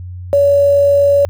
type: tone with quantisation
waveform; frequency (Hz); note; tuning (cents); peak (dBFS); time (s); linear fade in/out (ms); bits
sine; 566; C#5; +36; -7; 0.33-1.25; 0; 6
effects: added 90 Hz sine -25 dBFS peak until 1.29 s